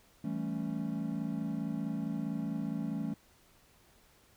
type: chord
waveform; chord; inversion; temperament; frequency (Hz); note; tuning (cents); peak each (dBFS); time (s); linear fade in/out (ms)
triangle; A dominant seventh; second; equal with one note detuned; 164.81 / 195.43 / 220 / 277.2; E3 / G3 / A3 / C#4; 0 / -5 / 0 / 0; -37 / -38 / -35 / -37; 0.24-3.14; 5
effects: pink hiss -64 dBFS RMS until 4.36 s